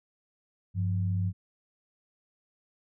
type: tone pair together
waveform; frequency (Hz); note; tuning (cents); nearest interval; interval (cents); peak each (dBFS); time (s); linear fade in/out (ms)
sine; 98 / 174.62; G2 / F3; 0 / 0; minor seventh; 1000; -26 / -34; 0.74-1.33; 50
effects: none